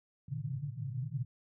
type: band-pass noise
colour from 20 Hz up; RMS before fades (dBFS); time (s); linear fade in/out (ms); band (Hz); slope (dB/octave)
white; -38; 0.28-1.25; 5; 110 to 150; 96
effects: none